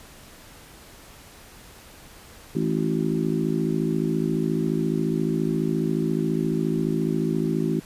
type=harmonic tone with a mistuned harmonic; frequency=54.4 Hz; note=A1; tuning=19 cents flat; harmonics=3 / 4 / 5 / 6 / 7; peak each=-26 / -27 / -28 / -29 / -29 dBFS; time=2.55-7.8 s; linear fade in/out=5 ms; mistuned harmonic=7; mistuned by=-19 cents; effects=pink hiss -47 dBFS RMS until 7.85 s + resampled to 32000 Hz